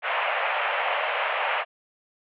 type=band-pass noise; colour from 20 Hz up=pink; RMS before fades=-26 dBFS; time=0.02-1.65 s; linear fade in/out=50 ms; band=550 to 2900 Hz; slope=48 dB/octave; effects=none